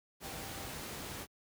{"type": "tone in noise", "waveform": "sine", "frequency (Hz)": 784, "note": "G5", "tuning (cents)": 0, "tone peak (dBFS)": -52, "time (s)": [0.21, 0.75], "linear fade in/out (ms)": 50, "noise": "pink", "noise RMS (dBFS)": -43, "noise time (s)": [0.2, 1.27], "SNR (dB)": -12, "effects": ["high-pass 60 Hz 12 dB/octave"]}